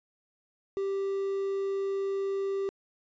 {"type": "tone with quantisation", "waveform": "triangle", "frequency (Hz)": 392, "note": "G4", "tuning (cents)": 0, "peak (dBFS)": -26, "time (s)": [0.77, 2.69], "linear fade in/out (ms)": 0, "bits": 9, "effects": ["resampled to 16000 Hz"]}